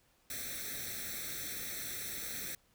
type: noise with comb filter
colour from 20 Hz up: white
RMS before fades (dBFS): -41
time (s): 0.3-2.55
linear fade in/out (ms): 2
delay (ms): 0.51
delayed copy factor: +0.95
effects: pink hiss -70 dBFS RMS until 2.74 s